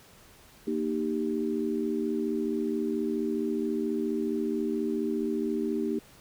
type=chord; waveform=sine; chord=Eb major; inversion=second; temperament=equal with one note detuned; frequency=233.1 / 307.6 / 392 Hz; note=Bb3 / Eb4 / G4; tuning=0 / -20 / 0 cents; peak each=-31 dBFS; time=0.67-5.99 s; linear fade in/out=5 ms; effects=pink hiss -55 dBFS RMS until 6.2 s